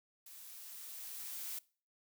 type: noise with level ramp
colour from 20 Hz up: blue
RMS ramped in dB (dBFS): -54 to -42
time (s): 0.26-1.59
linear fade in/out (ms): 5
effects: noise-tail reverb RT60 0.4 s tail -22 dB re dry